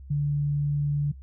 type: tone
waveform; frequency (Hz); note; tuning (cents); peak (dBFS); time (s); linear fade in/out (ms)
sine; 145.1; D3; -21; -22; 0.1-1.12; 10
effects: noise-tail reverb RT60 0.1 s tail -18 dB re dry + added 67 Hz sine -41 dBFS peak until 1.22 s